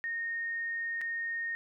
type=tone with dropouts; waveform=sine; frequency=1848 Hz; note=A#6; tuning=16 cents flat; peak=-32 dBFS; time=0.04-1.55 s; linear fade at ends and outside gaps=0 ms; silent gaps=1.011-1.015 s; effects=none